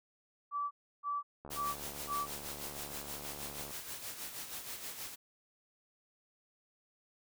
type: tone bursts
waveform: sine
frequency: 1156 Hz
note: D6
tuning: 28 cents flat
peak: -33 dBFS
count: 4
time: 0.51-2.27 s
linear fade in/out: 50 ms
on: 200 ms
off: 320 ms
type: click train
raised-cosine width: 1 ms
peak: -34 dBFS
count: 164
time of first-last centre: 1.45-3.708 s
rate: 72.2 Hz
type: noise with tremolo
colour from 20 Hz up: white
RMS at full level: -42 dBFS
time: 1.5-5.16 s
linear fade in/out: 20 ms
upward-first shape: sine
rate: 6.3 Hz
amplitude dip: 55%
effects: none